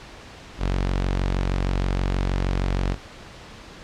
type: tone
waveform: sawtooth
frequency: 46.35 Hz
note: F#1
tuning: 4 cents sharp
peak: -17 dBFS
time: 0.58-2.97 s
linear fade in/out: 50 ms
effects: pink hiss -42 dBFS RMS until 3.83 s + low-pass 5000 Hz 12 dB/octave